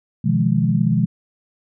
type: chord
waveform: sine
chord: F half-diminished seventh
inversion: second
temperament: just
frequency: 125.72 / 157.15 / 174.61 / 209.5 Hz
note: Cb3 / Eb3 / F3 / Ab3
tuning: +31 / +18 / 0 / +15 cents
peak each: -20 dBFS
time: 0.24-1.06 s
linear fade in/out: 10 ms
effects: none